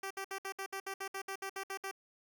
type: tone bursts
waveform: 10% pulse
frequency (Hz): 388.7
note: G4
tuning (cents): -15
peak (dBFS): -30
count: 14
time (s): 0.03-1.913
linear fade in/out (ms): 5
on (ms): 76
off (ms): 63
effects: none